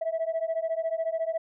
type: beating tone pair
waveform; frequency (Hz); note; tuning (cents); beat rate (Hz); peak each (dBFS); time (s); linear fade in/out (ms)
sine; 646 / 660; E5 / E5; -35 / +2; 14; -28; 0.01-1.38; 10
effects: tanh soft clip ceiling -22 dBFS